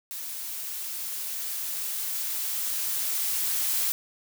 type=noise with level ramp; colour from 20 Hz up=blue; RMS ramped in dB=-36 to -26 dBFS; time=0.11-3.92 s; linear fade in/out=0 ms; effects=none